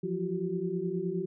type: tone cluster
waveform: sine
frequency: 170.3 / 179.9 / 347.7 / 381.5 Hz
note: F3 / F#3 / F4 / G4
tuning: -43 / -48 / -8 / -47 cents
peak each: -36 / -35 / -37 / -33 dBFS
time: 0.03-1.26 s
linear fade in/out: 10 ms
effects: none